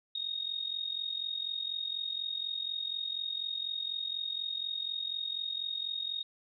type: tone with amplitude modulation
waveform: sine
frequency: 3729 Hz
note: A#7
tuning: in tune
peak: -30 dBFS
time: 0.15-6.23 s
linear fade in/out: 5 ms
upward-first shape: sine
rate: 44.1 Hz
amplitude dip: 75%
effects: none